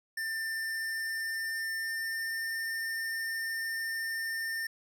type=tone with pitch glide; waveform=square; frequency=1790 to 1806.6 Hz; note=A6 to A6; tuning=+29 to +45 cents; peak=-33 dBFS; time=0.17-4.67 s; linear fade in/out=5 ms; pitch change=+16 cents; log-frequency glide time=0.44-2.59 s; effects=12-bit